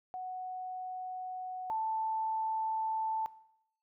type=tone pair in turn; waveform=sine; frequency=740 / 882.3 Hz; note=F#5 / A5; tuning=0 / +5 cents; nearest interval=minor third; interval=305 cents; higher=second; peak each=-37 / -31 dBFS; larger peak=second; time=0.14-1.7 / 1.7-3.26 s; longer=neither; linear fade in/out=0 ms; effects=noise-tail reverb RT60 0.7 s tail -18 dB re dry

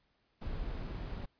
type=noise; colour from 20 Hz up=brown; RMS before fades=-39 dBFS; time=0.41-1.26 s; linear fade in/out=10 ms; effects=pink hiss -75 dBFS RMS until 1.39 s + resampled to 11025 Hz

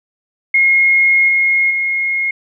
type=tone with level steps; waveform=sine; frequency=2152 Hz; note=C7; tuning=48 cents sharp; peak=-8 / -10 / -14 dBFS; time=0.54-2.31 s; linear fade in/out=5 ms; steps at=1.28 / 1.7 s; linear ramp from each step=10 ms; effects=none

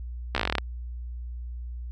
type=slowing click train; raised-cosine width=0.3 ms; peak=-8 dBFS; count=12; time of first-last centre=0.35-0.583 s; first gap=14 ms; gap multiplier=1.08; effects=added 60 Hz sine -33 dBFS peak until 1.91 s

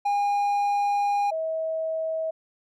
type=tone pair in turn; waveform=triangle / sine; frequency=813 / 642.3 Hz; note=G#5 / E5; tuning=-37 / -45 cents; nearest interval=major third; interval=408 cents; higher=first; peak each=-19 / -25 dBFS; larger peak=first; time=0.05-1.31 / 1.31-2.31 s; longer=first; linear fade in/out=10 ms; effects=none

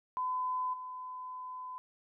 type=tone with level steps; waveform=sine; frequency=1012 Hz; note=B5; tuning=42 cents sharp; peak=-31 / -40 dBFS; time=0.17-1.78 s; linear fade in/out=0 ms; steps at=0.73 s; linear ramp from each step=10 ms; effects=none

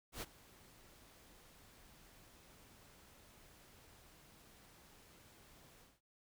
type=noise with ADSR envelope; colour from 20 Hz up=pink; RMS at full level=-43 dBFS; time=0.12-6.01 s; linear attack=99 ms; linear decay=32 ms; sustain=-20 dB; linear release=200 ms; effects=none

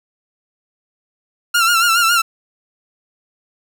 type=tone with vibrato; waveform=sawtooth; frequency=1377 Hz; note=F6; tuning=25 cents flat; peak=-8 dBFS; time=1.54-2.22 s; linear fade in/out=10 ms; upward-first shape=sine; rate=7.2 Hz; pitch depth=67 cents each way; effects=none

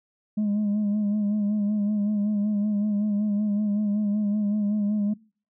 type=tone with vibrato; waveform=sine; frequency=207.7 Hz; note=G#3; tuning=in tune; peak=-19 dBFS; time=0.37-5.14 s; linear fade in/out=10 ms; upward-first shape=sine; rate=5.3 Hz; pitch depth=44 cents each way; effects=noise-tail reverb RT60 0.4 s tail -24 dB re dry + tanh soft clip ceiling -20 dBFS

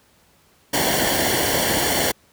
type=noise with comb filter; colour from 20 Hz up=pink; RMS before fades=-20 dBFS; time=0.73-2.12 s; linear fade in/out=10 ms; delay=0.79 ms; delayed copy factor=-0.7; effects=pink hiss -57 dBFS RMS until 2.32 s + high-pass 60 Hz 12 dB/octave

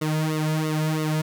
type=tone with flanger; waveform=sawtooth; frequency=155.56 Hz; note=D#3; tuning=in tune; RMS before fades=-24 dBFS; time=0.01-1.22 s; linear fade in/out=10 ms; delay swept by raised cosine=1.2 to 2.7 ms; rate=3 Hz; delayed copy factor=-1; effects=none

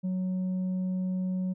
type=tone with tanh clipping; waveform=sine; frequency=185 Hz; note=F#3; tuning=in tune; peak=-28 dBFS; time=0.03-1.54 s; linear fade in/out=20 ms; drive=3 dB; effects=none

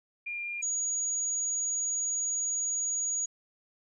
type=tone pair in turn; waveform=sine; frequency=2401 / 6760 Hz; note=D7 / G#8; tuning=+38 / +30 cents; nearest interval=octave + tritone; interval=1792 cents; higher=second; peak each=-33 / -28 dBFS; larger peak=second; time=0.26-0.62 / 0.62-3.26 s; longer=second; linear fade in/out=10 ms; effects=none

